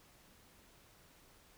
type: silence
effects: pink hiss -64 dBFS RMS until 1.57 s